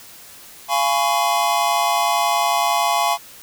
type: chord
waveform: square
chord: C# dominant seventh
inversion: first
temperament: just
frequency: 693 / 831.5 / 997.9 / 1108.7 Hz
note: E#5 / G#5 / B5 / C#6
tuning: -14 / +2 / +18 / 0 cents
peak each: -22 / -22 / -24 / -23 dBFS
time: 0.68-3.18 s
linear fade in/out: 50 ms
effects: white hiss -42 dBFS RMS until 3.42 s